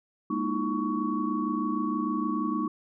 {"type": "tone cluster", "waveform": "sine", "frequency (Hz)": [206.7, 237.3, 308.4, 334.9, 1120], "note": ["G#3", "A#3", "D#4", "E4", "C#6"], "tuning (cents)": [-8, 31, -15, 27, 18], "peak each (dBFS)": [-33, -32, -30, -38, -32], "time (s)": [0.3, 2.68], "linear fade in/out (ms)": 5, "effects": []}